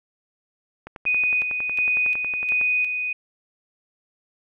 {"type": "click train", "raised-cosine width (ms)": 0.5, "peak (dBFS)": -21, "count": 20, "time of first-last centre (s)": [0.87, 2.613], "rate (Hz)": 10.9}
{"type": "tone with tremolo", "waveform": "sine", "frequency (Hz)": 2489, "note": "D#7", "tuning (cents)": 0, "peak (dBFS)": -18, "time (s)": [1.06, 3.13], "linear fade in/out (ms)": 5, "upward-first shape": "square", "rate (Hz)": 1.4, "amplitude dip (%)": 45}
{"effects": []}